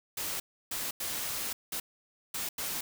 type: noise bursts at uneven times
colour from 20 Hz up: white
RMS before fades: -35 dBFS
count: 6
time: 0.17-0.4 / 0.71-0.91 / 1-1.53 / 1.72-1.8 / 2.34-2.49 / 2.58-2.81 s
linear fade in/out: 5 ms
effects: none